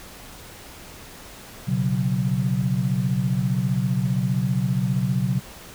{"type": "chord", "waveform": "sine", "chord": "B suspended second", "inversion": "none", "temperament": "equal", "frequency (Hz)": [123.47, 138.59, 185], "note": ["B2", "C#3", "F#3"], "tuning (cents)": [0, 0, 0], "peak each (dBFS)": -24, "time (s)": [1.67, 5.4], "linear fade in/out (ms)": 20, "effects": ["pink hiss -42 dBFS RMS until 5.74 s"]}